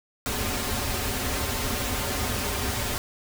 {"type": "noise with comb filter", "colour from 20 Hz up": "pink", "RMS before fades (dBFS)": -28, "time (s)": [0.26, 2.98], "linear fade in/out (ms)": 0, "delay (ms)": 6.1, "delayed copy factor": -0.7, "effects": []}